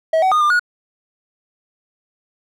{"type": "tone with pitch steps", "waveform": "triangle", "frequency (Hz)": [643, 754, 1228, 1198, 1450], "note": ["E5", "F#5", "D#6", "D6", "F#6"], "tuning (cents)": [-43, 32, -23, 34, -35], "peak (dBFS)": -10, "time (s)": [0.13, 0.595], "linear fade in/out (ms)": 5, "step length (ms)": 93, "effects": []}